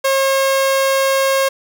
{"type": "tone", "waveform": "sawtooth", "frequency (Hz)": 540, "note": "C#5", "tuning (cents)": -45, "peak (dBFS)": -9, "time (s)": [0.04, 1.49], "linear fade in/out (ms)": 10, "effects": []}